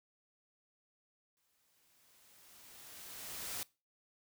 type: noise with exponential growth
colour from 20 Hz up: white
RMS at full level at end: -40 dBFS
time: 1.37-3.63 s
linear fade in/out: 0 ms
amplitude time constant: 490 ms
effects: noise-tail reverb RT60 0.3 s tail -22 dB re dry